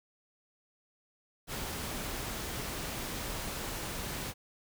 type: noise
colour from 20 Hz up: pink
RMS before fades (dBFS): -38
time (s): 1.47-4.34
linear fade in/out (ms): 50
effects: none